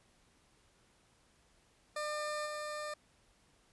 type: tone with level steps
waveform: 20% pulse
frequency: 601 Hz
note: D5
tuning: 40 cents sharp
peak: -31 / -34 dBFS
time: 1.96-2.94 s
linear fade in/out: 5 ms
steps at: 2.45 s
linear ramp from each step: 20 ms
effects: pink hiss -69 dBFS RMS until 3.72 s + resampled to 24000 Hz